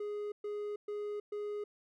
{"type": "tone bursts", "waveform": "triangle", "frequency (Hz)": 415.3, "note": "G#4", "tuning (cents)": 0, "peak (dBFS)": -34, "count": 4, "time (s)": [0, 1.64], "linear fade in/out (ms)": 5, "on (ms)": 320, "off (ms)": 120, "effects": []}